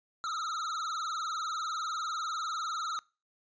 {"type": "tone with vibrato", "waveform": "square", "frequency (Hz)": 1309, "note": "E6", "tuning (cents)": -13, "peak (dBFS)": -33, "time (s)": [0.24, 2.99], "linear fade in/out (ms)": 0, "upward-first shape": "triangle", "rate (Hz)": 20, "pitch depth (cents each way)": 130, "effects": ["noise-tail reverb RT60 0.3 s tail -23 dB re dry", "resampled to 16000 Hz"]}